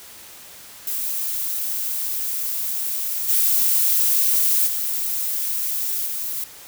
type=noise with level steps; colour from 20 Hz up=violet; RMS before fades=-25 / -18 / -24 / -27 dBFS; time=0.87-6.44 s; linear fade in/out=2 ms; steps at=3.28 / 4.66 / 6.05 s; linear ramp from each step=20 ms; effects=white hiss -42 dBFS RMS until 6.67 s